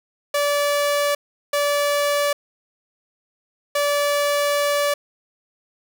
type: tone bursts at uneven times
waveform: sawtooth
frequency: 578 Hz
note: D5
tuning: 28 cents flat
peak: -14 dBFS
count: 3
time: 0.34-1.15 / 1.53-2.33 / 3.75-4.94 s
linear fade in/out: 5 ms
effects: none